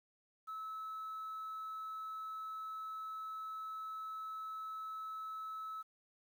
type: tone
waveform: sine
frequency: 1300 Hz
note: E6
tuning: 24 cents flat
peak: -40 dBFS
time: 0.47-5.83 s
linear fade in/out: 20 ms
effects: tanh soft clip ceiling -39 dBFS + 11-bit